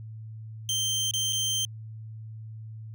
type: tone with dropouts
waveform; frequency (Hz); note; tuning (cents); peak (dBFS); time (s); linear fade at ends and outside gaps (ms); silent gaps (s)
25% pulse; 3136; G7; 0; -22; 0.69-1.65; 1; 1.11-1.137 / 1.325-1.33
effects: added 110 Hz sine -38 dBFS peak until 2.94 s